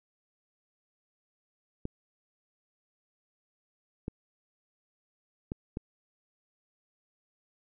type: clicks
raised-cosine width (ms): 3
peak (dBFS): -21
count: 4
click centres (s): 1.854 / 4.081 / 5.519 / 5.771
effects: none